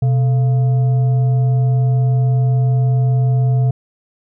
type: tone with frequency modulation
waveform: sine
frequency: 127.4 Hz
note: C3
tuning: 46 cents flat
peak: -11 dBFS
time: 0.02-3.71 s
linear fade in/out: 5 ms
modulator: 564 Hz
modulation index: 0.21
effects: none